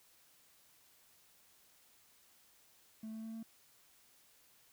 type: tone with pitch steps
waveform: triangle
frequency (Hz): 219.4 / 221.3 / 223.2 / 225.2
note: A3 / A3 / A3 / A3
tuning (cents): -5 / +10 / +25 / +40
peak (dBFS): -40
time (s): 3.03-3.43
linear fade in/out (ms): 5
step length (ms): 100
effects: tanh soft clip ceiling -36 dBFS + white hiss -67 dBFS RMS until 4.72 s